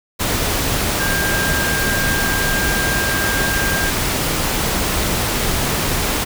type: tone in noise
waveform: sine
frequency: 1599 Hz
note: G6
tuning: 34 cents sharp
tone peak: -20 dBFS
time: 0.99-3.91 s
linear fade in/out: 20 ms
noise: pink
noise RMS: -19 dBFS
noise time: 0.19-6.25 s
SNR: -4 dB
effects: none